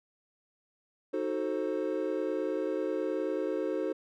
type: chord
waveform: triangle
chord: D# diminished seventh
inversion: none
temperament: equal with one note detuned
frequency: 311.1 / 370 / 440 / 528.4 Hz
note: D#4 / F#4 / A4 / C5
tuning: 0 / 0 / 0 / +17 cents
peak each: -33 dBFS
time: 1.13-3.93 s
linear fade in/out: 10 ms
effects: none